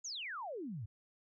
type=exponential sweep; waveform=sine; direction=down; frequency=7030 to 94.5 Hz; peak=-40 dBFS; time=0.04-0.86 s; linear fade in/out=10 ms; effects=none